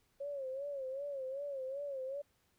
sine tone with vibrato, 547 Hz, C#5, 23 cents flat, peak -38 dBFS, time 0.2-2.22 s, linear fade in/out 10 ms, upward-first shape sine, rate 2.6 Hz, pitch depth 95 cents each way, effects pink hiss -75 dBFS RMS until 2.58 s

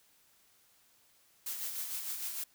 blue noise with tremolo, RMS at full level -37 dBFS, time 1.46-2.44 s, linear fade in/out 5 ms, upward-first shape sine, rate 6.6 Hz, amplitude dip 45%, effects white hiss -67 dBFS RMS until 2.54 s

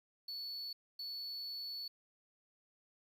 triangle tone bursts at uneven times, 4435 Hz, C#8, in tune, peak -40 dBFS, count 2, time 0.28-0.73 / 0.99-1.88 s, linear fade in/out 5 ms, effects 11-bit

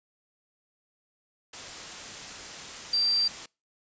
sine tone in noise, 4700 Hz, D8, 1 cent sharp, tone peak -22 dBFS, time 2.93-3.28 s, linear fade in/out 5 ms, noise white, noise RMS -40 dBFS, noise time 1.53-3.46 s, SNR +15 dB, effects noise-tail reverb RT60 0.3 s tail -26 dB re dry + resampled to 16000 Hz

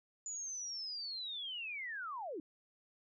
sine linear sweep, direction down, 7000 to 276.3 Hz, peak -40 dBFS, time 0.26-2.4 s, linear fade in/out 2 ms, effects none

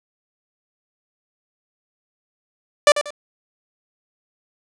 sawtooth tone with echo, 587.3 Hz, D5, in tune, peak -4 dBFS, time 2.87-2.92 s, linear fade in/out 2 ms, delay 93 ms, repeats 2, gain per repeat -11 dB, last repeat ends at 3.106 s, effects resampled to 22050 Hz + 7-bit

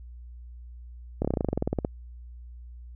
slowing click train, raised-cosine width 2 ms, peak -12 dBFS, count 16, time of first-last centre 1.22-1.848 s, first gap 27 ms, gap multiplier 1.06, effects added 60 Hz sine -41 dBFS peak until 2.95 s

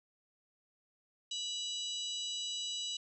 harmonic tone with a mistuned harmonic, 980 Hz, B5, 14 cents flat, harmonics 3 / 4 / 5 / 6 / 7 / 8, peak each -40 / -40 / -52 / -47 / -53 / -47 dBFS, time 1.31-2.97 s, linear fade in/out 5 ms, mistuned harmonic 6, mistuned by +32 cents, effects none

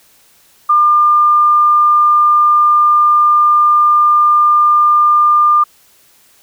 sine tone, 1200 Hz, D6, 37 cents sharp, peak -6 dBFS, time 0.69-5.64 s, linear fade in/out 10 ms, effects white hiss -49 dBFS RMS until 6.42 s

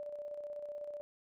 sine tone with tremolo, 587 Hz, D5, 1 cent flat, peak -39 dBFS, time 0-1.01 s, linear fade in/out 0 ms, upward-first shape square, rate 16 Hz, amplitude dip 40%, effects none

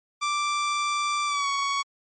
sawtooth tone with pitch glide, 1174.7 to 1117.8 Hz, D6 to C#6, 0 to +14 cents, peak -20 dBFS, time 0.21-1.83 s, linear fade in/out 20 ms, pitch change -86 cents, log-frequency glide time 1.26-1.48 s, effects MP3 32 kbps

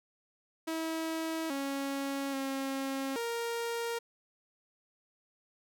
sawtooth tone with pitch steps, 323.2 / 276 / 270.5 / 466.5 Hz, E4 / C#4 / C#4 / A#4, -34 / -7 / -42 / +1 cents, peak -29 dBFS, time 0.67-3.99 s, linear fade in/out 10 ms, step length 830 ms, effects none

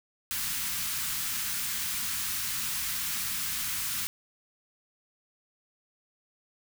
white band-stop noise, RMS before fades -32 dBFS, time 0.31-4.07 s, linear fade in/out 0 ms, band 230 to 1100 Hz, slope 24 dB/octave, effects none

